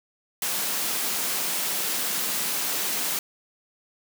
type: high-pass noise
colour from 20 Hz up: white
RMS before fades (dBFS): -27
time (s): 0.42-3.19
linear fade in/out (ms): 2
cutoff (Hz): 150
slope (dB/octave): 48
effects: none